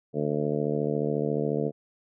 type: harmonic tone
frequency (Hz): 74.2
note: D2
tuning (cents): +18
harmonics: 2 / 3 / 4 / 5 / 6 / 7 / 8 / 9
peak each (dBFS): -31 / -32 / -33 / -36 / -29 / -34 / -39 / -38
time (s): 0.13-1.72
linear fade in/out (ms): 50
effects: none